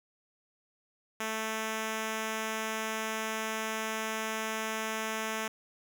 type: tone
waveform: 5% pulse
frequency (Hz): 220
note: A3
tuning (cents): 0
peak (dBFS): -21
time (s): 1.2-5.48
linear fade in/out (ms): 5
effects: none